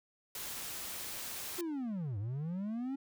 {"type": "noise", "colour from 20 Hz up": "white", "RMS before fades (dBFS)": -42, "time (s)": [0.35, 1.61], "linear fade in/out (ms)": 2}
{"type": "linear two-way sweep", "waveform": "triangle", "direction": "down then up", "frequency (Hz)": [359.4, 95.8, 278.1], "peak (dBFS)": -33, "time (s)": [1.58, 2.96], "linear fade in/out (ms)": 10, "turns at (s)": 2.18}
{"effects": []}